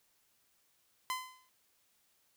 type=tone with exponential decay; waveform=sawtooth; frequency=1023 Hz; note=C6; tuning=39 cents flat; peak=-28 dBFS; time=1.1-1.49 s; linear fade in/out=0 ms; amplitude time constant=83 ms; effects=white hiss -73 dBFS RMS until 2.36 s